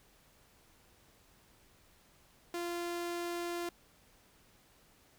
sawtooth tone, 345.9 Hz, F4, 17 cents flat, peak -32 dBFS, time 2.54-3.69 s, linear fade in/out 2 ms, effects pink hiss -65 dBFS RMS until 5.18 s

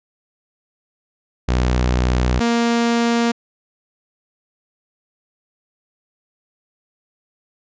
sawtooth tone pair in turn, 61.9 / 234.3 Hz, B1 / A#3, +5 / +9 cents, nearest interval octave + major seventh, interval 2304 cents, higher second, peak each -11 dBFS, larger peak neither, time 1.48-2.4 / 2.4-3.32 s, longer neither, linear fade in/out 10 ms, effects resampled to 16000 Hz

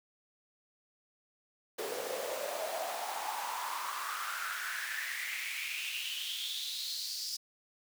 pink noise with high-pass filter sweep, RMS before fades -38 dBFS, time 1.78-7.37 s, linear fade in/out 10 ms, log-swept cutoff 430 to 5100 Hz, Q 6.1, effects none

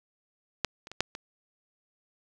clicks, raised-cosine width 0.2 ms, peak -8 / -26 / -24 / -7 / -21 dBFS, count 5, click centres 0.647 / 0.871 / 0.916 / 1.006 / 1.151 s, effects none

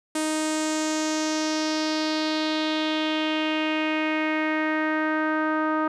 sawtooth tone with low-pass filter sweep, 311.1 Hz, D#4, in tune, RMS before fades -25 dBFS, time 0.15-5.88 s, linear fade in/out 5 ms, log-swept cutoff 9000 to 1300 Hz, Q 3.2, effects none

